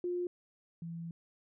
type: tone pair in turn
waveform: sine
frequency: 354.7 / 167.4 Hz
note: F4 / E3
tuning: +27 / +27 cents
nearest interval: octave + minor second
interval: 1300 cents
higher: first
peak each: -32 / -39 dBFS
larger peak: first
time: 0.04-0.27 / 0.82-1.11 s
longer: second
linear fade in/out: 2 ms
effects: none